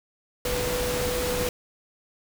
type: tone in noise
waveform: sine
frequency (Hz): 494.4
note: B4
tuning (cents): +2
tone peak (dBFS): -27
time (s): 0.45-1.49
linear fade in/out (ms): 2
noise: pink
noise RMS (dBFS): -29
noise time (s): 0.45-1.49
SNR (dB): -1
effects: none